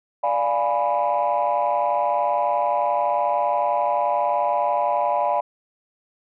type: chord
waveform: sine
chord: D diminished seventh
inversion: none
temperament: equal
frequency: 587.3 / 698.5 / 830.6 / 987.8 Hz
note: D5 / F5 / Ab5 / Cb6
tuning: 0 / 0 / 0 / 0 cents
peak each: -23 dBFS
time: 0.23-5.41 s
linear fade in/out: 10 ms
effects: tanh soft clip ceiling -12 dBFS